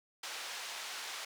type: band-pass noise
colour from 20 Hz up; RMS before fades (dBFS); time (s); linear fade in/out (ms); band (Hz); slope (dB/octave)
white; -43; 0.23-1.25; 5; 670 to 5000; 12
effects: none